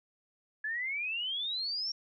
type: exponential sweep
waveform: sine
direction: up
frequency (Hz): 1695 to 5588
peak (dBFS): -32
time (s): 0.64-1.92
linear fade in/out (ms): 5
effects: none